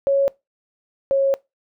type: tone pair in turn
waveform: sine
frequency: 553 / 546.6 Hz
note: C#5 / C#5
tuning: -4 / -24 cents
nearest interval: unison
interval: 20 cents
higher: first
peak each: -14 dBFS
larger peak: neither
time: 0.07-0.28 / 1.11-1.34 s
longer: second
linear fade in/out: 0 ms
effects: noise-tail reverb RT60 0.2 s tail -22 dB re dry